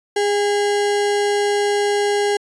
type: tone with sample-and-hold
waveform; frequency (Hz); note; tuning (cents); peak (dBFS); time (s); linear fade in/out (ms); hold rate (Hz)
sine; 410; G#4; -22; -15; 0.16-2.37; 5; 1225
effects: resampled to 22050 Hz